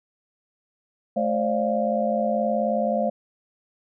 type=tone cluster; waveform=sine; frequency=216.9 / 532 / 591 / 695 Hz; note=A3 / C5 / D5 / F5; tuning=-25 / +29 / +11 / -9 cents; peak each=-26 dBFS; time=1.16-3.1 s; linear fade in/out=10 ms; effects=none